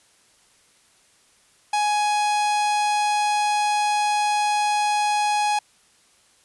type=tone; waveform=45% pulse; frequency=835 Hz; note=G#5; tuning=9 cents sharp; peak=-19 dBFS; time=1.73-5.59 s; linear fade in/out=5 ms; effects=white hiss -58 dBFS RMS until 6.44 s + resampled to 24000 Hz